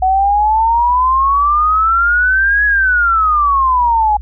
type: exponential two-way sweep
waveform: sine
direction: up then down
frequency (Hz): 742 to 1686 to 826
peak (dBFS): -9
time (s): 0.02-4.17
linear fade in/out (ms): 5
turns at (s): 2.65
effects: added 60 Hz sine -24 dBFS peak until 4.21 s